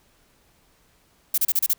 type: noise bursts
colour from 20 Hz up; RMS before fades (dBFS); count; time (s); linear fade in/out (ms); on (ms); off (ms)
violet; -20; 6; 1.34-1.734; 5; 39; 32
effects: pink hiss -61 dBFS RMS until 1.78 s